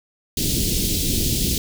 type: band-stop noise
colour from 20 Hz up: pink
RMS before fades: -21 dBFS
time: 0.37-1.58 s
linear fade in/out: 2 ms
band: 360 to 3300 Hz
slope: 24 dB/octave
effects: none